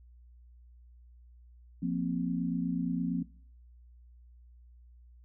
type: chord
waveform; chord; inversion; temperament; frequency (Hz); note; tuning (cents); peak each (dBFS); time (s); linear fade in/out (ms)
sine; F suspended fourth; none; equal; 174.61 / 233.1 / 261.6; F3 / Bb3 / C4; 0 / 0 / 0; -32 / -35 / -33; 1.82-3.23; 10
effects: noise-tail reverb RT60 0.5 s tail -21 dB re dry + added 60 Hz sine -53 dBFS peak until 5.24 s